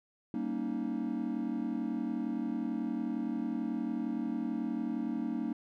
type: chord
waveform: triangle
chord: Eb dominant seventh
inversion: first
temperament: just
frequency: 194.45 / 233.3 / 280 / 311.1 Hz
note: G3 / Bb3 / Db4 / Eb4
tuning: -14 / +2 / +18 / 0 cents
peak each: -39 / -33 / -36 / -36 dBFS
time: 0.34-5.53 s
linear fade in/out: 2 ms
effects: none